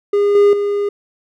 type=tone with level steps; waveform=triangle; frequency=407.3 Hz; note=G#4; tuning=34 cents flat; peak=-9 / -5 / -13 dBFS; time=0.13-0.89 s; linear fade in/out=5 ms; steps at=0.35 / 0.53 s; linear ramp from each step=2 ms; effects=none